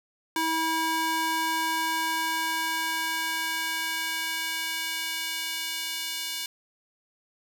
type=tone with high-pass filter sweep; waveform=square; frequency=323.4 Hz; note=E4; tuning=33 cents flat; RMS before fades=-29 dBFS; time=0.36-6.46 s; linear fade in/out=2 ms; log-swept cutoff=650 to 3200 Hz; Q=1.1; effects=none

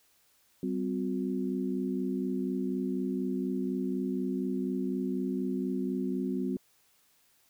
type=tone cluster; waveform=sine; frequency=193.5 / 257.6 / 360.8 Hz; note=G3 / C4 / F#4; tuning=-22 / -27 / -44 cents; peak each=-33 / -32 / -36 dBFS; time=0.63-6.57 s; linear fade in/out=2 ms; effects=white hiss -67 dBFS RMS until 7.49 s

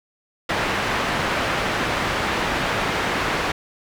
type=low-pass noise; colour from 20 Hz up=white; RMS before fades=-23 dBFS; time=0.49-3.52 s; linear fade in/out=5 ms; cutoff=1900 Hz; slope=12 dB/octave; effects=none

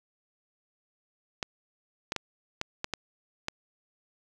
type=clicks; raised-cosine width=0.2 ms; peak=-13 dBFS; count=7; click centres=1.428 / 2.121 / 2.163 / 2.614 / 2.844 / 2.937 / 3.484 s; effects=none

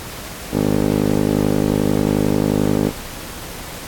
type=tone with band-pass filter; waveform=15% pulse; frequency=51.3 Hz; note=G#1; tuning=21 cents flat; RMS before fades=-17 dBFS; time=0.51-2.92 s; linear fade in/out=50 ms; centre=330 Hz; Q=4.5; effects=pink hiss -32 dBFS RMS until 3.87 s + AAC 64 kbps

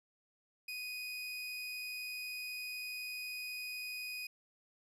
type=tone; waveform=30% pulse; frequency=2489 Hz; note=D#7; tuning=in tune; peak=-38 dBFS; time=0.68-4.27 s; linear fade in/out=5 ms; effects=resampled to 32000 Hz

